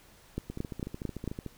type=two click trains; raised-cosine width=3 ms; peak=-19 / -24 dBFS; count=5 / 14; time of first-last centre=0.38-1.277 / 0.5-1.463 s; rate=4.46 / 13.5 Hz; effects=pink hiss -58 dBFS RMS until 1.57 s

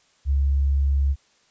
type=tone; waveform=sine; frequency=69.3 Hz; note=C#2; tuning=in tune; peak=-17 dBFS; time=0.25-1.16 s; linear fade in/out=50 ms; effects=white hiss -61 dBFS RMS until 1.5 s + resampled to 16000 Hz

